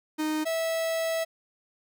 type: tone pair in turn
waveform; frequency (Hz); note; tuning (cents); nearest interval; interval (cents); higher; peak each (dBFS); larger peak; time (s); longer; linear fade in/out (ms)
45% pulse; 309.1 / 653.2; D#4 / E5; -11 / -16; octave + minor second; 1295; second; -26; neither; 0.18-0.45 / 0.45-1.25; second; 20
effects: none